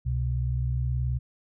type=tone pair together; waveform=sine; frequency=66.5 / 125.54 Hz; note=C2 / B2; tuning=+29 / +29 cents; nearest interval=major seventh; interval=1100 cents; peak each=-27 dBFS; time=0.05-1.19 s; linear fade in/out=20 ms; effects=none